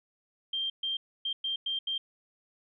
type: tone bursts at uneven times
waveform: sine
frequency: 3173 Hz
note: G7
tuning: 20 cents sharp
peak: -29 dBFS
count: 6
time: 0.53-0.7 / 0.83-0.97 / 1.25-1.33 / 1.44-1.56 / 1.66-1.79 / 1.87-1.98 s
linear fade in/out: 5 ms
effects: none